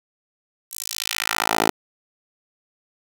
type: tone with high-pass filter sweep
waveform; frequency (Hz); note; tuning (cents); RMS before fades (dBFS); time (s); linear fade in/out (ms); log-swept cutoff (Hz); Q
10% pulse; 55; A1; 0; -24; 0.71-1.71; 5; 10000 to 390; 1.2
effects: 7-bit